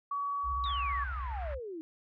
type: tone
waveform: sine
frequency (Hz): 1133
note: C#6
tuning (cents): +37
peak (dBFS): -31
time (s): 0.11-1.04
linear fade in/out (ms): 5
type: tone with vibrato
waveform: sine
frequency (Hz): 64.4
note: C2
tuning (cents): -27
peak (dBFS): -35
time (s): 0.43-1.6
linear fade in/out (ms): 50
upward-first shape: sine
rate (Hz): 15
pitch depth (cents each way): 220
type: exponential sweep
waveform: sine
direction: down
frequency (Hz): 3876 to 308.2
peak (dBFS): -38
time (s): 0.64-1.81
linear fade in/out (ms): 0
type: band-pass noise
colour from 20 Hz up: white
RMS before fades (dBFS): -50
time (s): 0.65-1.55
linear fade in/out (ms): 10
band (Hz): 840 to 1900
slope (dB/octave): 24
effects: none